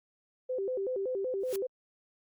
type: tone with vibrato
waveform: sine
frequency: 446.5 Hz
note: A4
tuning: 25 cents sharp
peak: -30 dBFS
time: 0.49-1.67 s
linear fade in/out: 10 ms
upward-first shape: square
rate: 5.3 Hz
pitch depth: 230 cents each way
type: noise with exponential growth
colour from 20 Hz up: white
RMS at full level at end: -38 dBFS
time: 1.4-1.56 s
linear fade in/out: 2 ms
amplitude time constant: 34 ms
effects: Opus 48 kbps